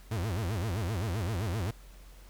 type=tone with vibrato; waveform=40% pulse; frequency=98 Hz; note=G2; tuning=in tune; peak=-29 dBFS; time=0.11-1.71 s; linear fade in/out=5 ms; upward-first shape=sine; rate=7.7 Hz; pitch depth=290 cents each way; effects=added 45 Hz sine -49 dBFS peak until 2.29 s + pink hiss -58 dBFS RMS until 2.29 s